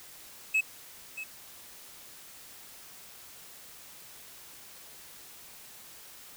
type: tone with echo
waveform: triangle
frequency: 2582 Hz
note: E7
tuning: 37 cents flat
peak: -21 dBFS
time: 0.54-0.61 s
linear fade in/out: 10 ms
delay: 630 ms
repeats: 1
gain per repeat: -13 dB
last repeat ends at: 1.24 s
effects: white hiss -50 dBFS RMS until 6.36 s